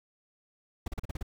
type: noise bursts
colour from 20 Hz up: brown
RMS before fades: -33 dBFS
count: 7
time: 0.86-1.228 s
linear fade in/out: 5 ms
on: 20 ms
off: 38 ms
effects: none